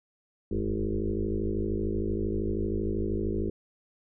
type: tone with frequency modulation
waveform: sine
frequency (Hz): 207.7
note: G#3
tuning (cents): 0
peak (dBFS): -26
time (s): 0.51-3.5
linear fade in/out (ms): 5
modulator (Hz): 52.9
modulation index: 4.1
effects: none